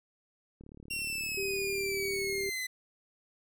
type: click train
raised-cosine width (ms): 3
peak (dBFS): -37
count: 70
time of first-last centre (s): 0.61-2.49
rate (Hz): 36.7
type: linear sweep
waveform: sawtooth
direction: down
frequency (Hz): 2757 to 2005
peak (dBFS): -30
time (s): 0.9-2.67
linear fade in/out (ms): 10
type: tone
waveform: sine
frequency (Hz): 392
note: G4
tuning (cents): 0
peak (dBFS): -33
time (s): 1.37-2.5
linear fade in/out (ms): 10
effects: none